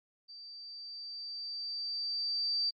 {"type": "tone with level ramp", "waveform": "sine", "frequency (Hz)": 4652, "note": "D8", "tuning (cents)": -17, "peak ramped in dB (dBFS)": [-47, -28], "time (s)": [0.28, 2.71], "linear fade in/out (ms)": 20, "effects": ["AAC 32 kbps"]}